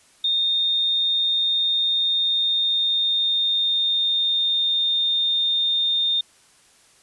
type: tone with pitch glide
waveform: sine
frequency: 3661 to 3640 Hz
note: A#7 to A#7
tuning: -32 to -42 cents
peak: -18 dBFS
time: 0.24-6.21 s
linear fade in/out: 5 ms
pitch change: -10 cents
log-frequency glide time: 2.01-4.94 s
effects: white hiss -55 dBFS RMS until 7.02 s + resampled to 24000 Hz